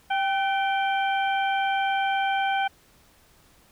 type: harmonic tone with a mistuned harmonic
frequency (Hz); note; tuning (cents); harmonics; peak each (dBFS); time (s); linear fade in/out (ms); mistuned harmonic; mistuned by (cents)
784; G5; 0; 1 / 2 / 3 / 4; -23 / -29 / -33 / -35; 0.1-2.68; 10; 2; -55
effects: pink hiss -58 dBFS RMS until 3.71 s